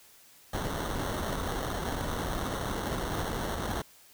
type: noise with sample-and-hold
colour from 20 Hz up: pink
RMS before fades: -33 dBFS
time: 0.53-3.82 s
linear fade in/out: 5 ms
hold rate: 2450 Hz
effects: white hiss -57 dBFS RMS until 4.13 s